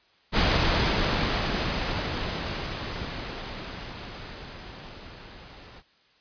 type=noise with level ramp; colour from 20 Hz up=pink; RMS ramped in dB=-21 to -47 dBFS; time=0.32-5.83 s; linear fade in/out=50 ms; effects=white hiss -62 dBFS RMS until 6.2 s + resampled to 11025 Hz